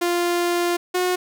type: tone pair in turn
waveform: sawtooth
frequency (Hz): 348.5 / 362.7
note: F4 / F#4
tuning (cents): -4 / -34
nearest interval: minor second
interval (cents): 70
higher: second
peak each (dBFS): -15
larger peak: neither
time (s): 0.01-0.77 / 0.94-1.16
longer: first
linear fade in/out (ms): 10
effects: none